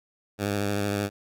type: tone with vibrato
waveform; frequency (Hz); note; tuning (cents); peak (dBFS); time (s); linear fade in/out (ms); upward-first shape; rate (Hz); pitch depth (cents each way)
10% pulse; 101.5; G#2; -39; -17; 0.38-1.1; 50; sine; 13; 33
effects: none